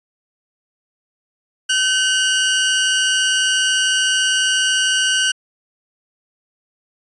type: tone pair together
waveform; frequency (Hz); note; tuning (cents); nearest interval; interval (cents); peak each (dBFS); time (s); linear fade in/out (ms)
sawtooth; 1531 / 2869; G6 / F7; -41 / +46; major seventh; 1087; -14; 1.69-5.32; 10
effects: resampled to 22050 Hz